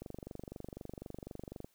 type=click train; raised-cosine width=2 ms; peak=-30 dBFS; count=40; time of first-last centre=0.02-1.645 s; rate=24 Hz; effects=white hiss -72 dBFS RMS until 1.74 s